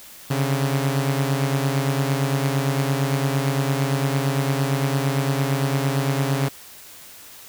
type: beating tone pair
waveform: sawtooth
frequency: 135 / 143.8 Hz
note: C#3 / D3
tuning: -45 / -36 cents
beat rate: 8.8 Hz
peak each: -17 / -21 dBFS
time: 0.3-6.49 s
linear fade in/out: 10 ms
effects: white hiss -43 dBFS RMS until 7.48 s